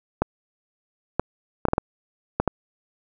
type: clicks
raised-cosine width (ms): 1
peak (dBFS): -5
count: 8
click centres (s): 0.22 / 1.196 / 1.653 / 1.685 / 1.734 / 1.781 / 2.4 / 2.477
effects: none